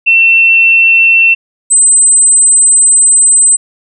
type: tone pair in turn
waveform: sine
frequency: 2697 / 8110 Hz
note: E7 / B8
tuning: +39 / +45 cents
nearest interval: octave + perfect fifth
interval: 1906 cents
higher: second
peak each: -3 dBFS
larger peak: neither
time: 0.06-1.35 / 1.7-3.57 s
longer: second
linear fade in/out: 20 ms
effects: none